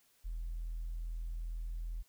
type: tone with tanh clipping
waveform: triangle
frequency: 41.2 Hz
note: E1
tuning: in tune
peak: -37 dBFS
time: 0.24-2.03 s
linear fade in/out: 20 ms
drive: 5 dB
effects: white hiss -70 dBFS RMS until 2.08 s